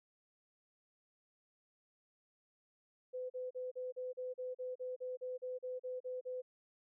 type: tone bursts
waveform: sine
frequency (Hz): 506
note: B4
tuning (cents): +42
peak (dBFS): -39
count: 16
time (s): 3.13-6.42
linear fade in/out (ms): 20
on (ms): 170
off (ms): 38
effects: none